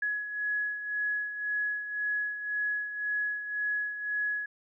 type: beating tone pair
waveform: sine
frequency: 1683 / 1684.9 Hz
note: G#6 / G#6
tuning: +23 / +25 cents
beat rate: 1.9 Hz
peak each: -30 / -37 dBFS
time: 0.02-4.46 s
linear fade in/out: 5 ms
effects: none